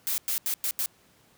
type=noise bursts at uneven times; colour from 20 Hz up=blue; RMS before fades=-28 dBFS; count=5; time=0.07-0.18 / 0.28-0.38 / 0.46-0.54 / 0.64-0.71 / 0.79-0.86 s; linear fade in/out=0 ms; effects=pink hiss -61 dBFS RMS until 1.37 s + high-pass 80 Hz 12 dB/octave